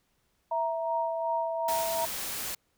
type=tone; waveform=sine; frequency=659.3 Hz; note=E5; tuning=in tune; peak=-30 dBFS; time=0.51-2.06 s; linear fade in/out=10 ms
type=tone with tremolo; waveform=sine; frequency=936 Hz; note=A#5; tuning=7 cents sharp; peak=-27 dBFS; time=0.51-2.05 s; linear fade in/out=5 ms; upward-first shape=sine; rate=2.7 Hz; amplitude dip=65%
type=noise; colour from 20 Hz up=white; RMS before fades=-35 dBFS; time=1.68-2.55 s; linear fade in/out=5 ms
effects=pink hiss -73 dBFS RMS until 2.77 s